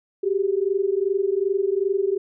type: tone pair together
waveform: sine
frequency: 380.8 / 403.4 Hz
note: F#4 / G4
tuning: +50 / +50 cents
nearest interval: minor second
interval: 100 cents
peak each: -22 dBFS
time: 0.23-2.18 s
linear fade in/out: 10 ms
effects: none

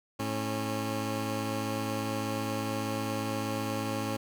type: tone pair together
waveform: 15% pulse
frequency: 108.28 / 273.2 Hz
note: A2 / C#4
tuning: -27 / -25 cents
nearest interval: octave + major third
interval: 1602 cents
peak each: -27 dBFS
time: 0.19-4.17 s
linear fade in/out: 10 ms
effects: none

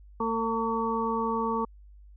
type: harmonic tone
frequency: 226.5 Hz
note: A#3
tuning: 50 cents flat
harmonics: 1 / 2 / 4 / 5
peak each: -31 / -31 / -31 / -31 dBFS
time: 0.2-1.65 s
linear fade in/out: 5 ms
effects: added 50 Hz sine -48 dBFS peak until 2.16 s

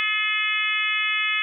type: harmonic tone with a mistuned harmonic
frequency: 424.8 Hz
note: G#4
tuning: 39 cents sharp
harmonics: 3 / 4 / 5 / 6 / 7 / 8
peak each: -31 / -30 / -25 / -25 / -31 / -31 dBFS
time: 0-1.42 s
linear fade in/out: 0 ms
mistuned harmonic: 4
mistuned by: +30 cents
effects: none

